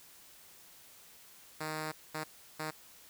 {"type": "tone bursts at uneven times", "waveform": "5% pulse", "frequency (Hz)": 155.56, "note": "D#3", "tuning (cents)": 0, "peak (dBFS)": -25, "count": 3, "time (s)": [[1.6, 1.92], [2.14, 2.24], [2.59, 2.71]], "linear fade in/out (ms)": 10, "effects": ["white hiss -57 dBFS RMS until 3.09 s"]}